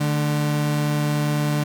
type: tone pair together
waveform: 35% pulse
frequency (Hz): 148.16 / 218.2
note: D3 / A3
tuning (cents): +16 / -14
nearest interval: perfect fifth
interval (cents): 670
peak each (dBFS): -18 / -28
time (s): 0-1.64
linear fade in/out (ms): 10
effects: none